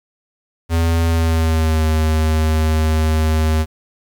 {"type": "tone with pitch glide", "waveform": "square", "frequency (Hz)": [82.9, 78.61], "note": ["E2", "D#2"], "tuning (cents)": [10, 18], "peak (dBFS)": -14, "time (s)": [0.69, 3.66], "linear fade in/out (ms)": 50, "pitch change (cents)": -92, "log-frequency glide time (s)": [1.07, 1.85], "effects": ["8-bit"]}